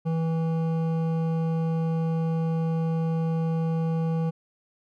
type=tone with hard clipping; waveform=triangle; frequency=163.1 Hz; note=E3; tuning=18 cents flat; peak=-25 dBFS; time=0.05-4.31 s; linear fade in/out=20 ms; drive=15 dB; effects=none